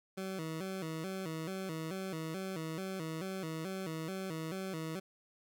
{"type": "tone with vibrato", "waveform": "20% pulse", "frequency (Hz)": 174.61, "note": "F3", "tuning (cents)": 0, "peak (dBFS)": -33, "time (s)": [0.17, 5], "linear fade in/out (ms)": 10, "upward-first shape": "square", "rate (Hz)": 2.3, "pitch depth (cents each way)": 150, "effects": []}